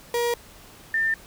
35% pulse / sine tone pair in turn, 475.6 / 1795.6 Hz, A#4 / A6, +35 / +35 cents, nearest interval octave + major seventh, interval 2300 cents, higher second, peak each -20 dBFS, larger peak neither, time 0.14-0.34 / 0.94-1.14 s, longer neither, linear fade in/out 2 ms, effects pink hiss -48 dBFS RMS until 1.26 s

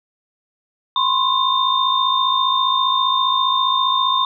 sine tone cluster, 1018 / 1073 / 3626 Hz, C6 / C6 / A#7, -48 / +43 / -49 cents, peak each -19 dBFS, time 0.96-4.25 s, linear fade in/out 2 ms, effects none

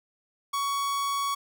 45% pulse tone, 1120 Hz, C#6, 18 cents sharp, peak -26 dBFS, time 0.53-1.35 s, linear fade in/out 10 ms, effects none

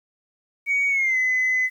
sine tone with pitch glide, 2246 to 2024 Hz, C#7 to B6, +22 to +42 cents, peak -17 dBFS, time 0.66-1.7 s, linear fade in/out 50 ms, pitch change -180 cents, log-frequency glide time 0.89-1.18 s, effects tanh soft clip ceiling -15 dBFS + 9-bit

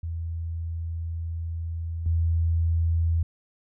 sine tone with level steps, 82.9 Hz, E2, 10 cents sharp, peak -28 / -20 dBFS, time 0.03-3.23 s, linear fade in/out 5 ms, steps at 2.06 s, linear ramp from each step 2 ms, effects none

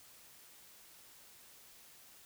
silence, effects white hiss -59 dBFS RMS until 2.25 s

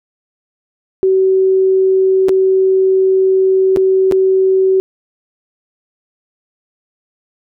sine tone with dropouts, 379.8 Hz, F#4, 45 cents sharp, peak -8 dBFS, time 1.03-4.8 s, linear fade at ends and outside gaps 0 ms, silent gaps 2.285-2.292 / 3.762-3.771 / 4.113-4.122 s, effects none

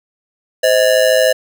square ring-modulated tone, 576 Hz, D5, 34 cents flat, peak -7 dBFS, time 0.63-1.33 s, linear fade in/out 10 ms, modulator 56.6 Hz, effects none

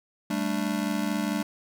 square chord, G suspended second, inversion none, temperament just, 196 / 220.5 / 294 Hz, G3 / A3 / D4, 0 / +4 / +2 cents, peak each -31 dBFS, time 0.3-1.43 s, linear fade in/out 5 ms, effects none

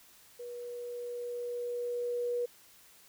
sine tone with level ramp, 483.4 Hz, B4, 37 cents flat, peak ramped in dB -40 to -29 dBFS, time 0.39-2.46 s, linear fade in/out 10 ms, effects white hiss -59 dBFS RMS until 3.08 s

